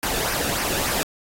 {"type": "noise with flanger", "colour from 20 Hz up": "pink", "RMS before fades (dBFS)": -24, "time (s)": [0.03, 1.03], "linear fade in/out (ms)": 0, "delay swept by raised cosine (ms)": [0.26, 0.99], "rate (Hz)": 3.5, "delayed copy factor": -0.5, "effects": ["AAC 48 kbps"]}